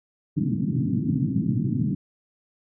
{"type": "band-pass noise", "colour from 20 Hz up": "pink", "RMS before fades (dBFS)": -24, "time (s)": [0.36, 1.95], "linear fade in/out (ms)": 10, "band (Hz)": [110, 290], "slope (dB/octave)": 48, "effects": []}